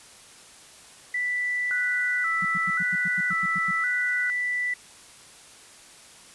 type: tone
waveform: sine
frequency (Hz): 1975.5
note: B6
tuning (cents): 0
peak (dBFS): -24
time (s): 1.14-4.74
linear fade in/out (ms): 5
type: tone with vibrato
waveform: sine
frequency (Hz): 1396.9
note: F6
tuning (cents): 0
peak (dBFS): -27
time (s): 1.71-4.3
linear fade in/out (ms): 0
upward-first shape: square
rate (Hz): 0.94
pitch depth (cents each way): 100
type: tone bursts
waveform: sine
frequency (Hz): 178.9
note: F3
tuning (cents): +42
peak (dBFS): -31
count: 11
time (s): 2.42-3.712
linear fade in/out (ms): 5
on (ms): 32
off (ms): 94
effects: white hiss -49 dBFS RMS until 6.34 s + resampled to 24000 Hz